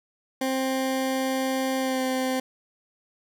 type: tone with pitch glide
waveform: 20% pulse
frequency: 263.4 to 259.5 Hz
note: C4 to C4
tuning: +12 to -14 cents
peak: -19 dBFS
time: 0.41-2.4 s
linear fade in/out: 5 ms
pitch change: -26 cents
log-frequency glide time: 1.79-2.02 s
effects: none